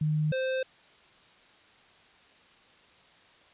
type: tone pair in turn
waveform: sine / square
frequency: 153 / 521.5 Hz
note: D#3 / C5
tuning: -29 / -6 cents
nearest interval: octave + major sixth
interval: 2123 cents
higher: second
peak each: -24 / -28 dBFS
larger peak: first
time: 0.01-0.32 / 0.32-0.63 s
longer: neither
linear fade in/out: 5 ms
effects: white hiss -58 dBFS RMS until 3.53 s + resampled to 8000 Hz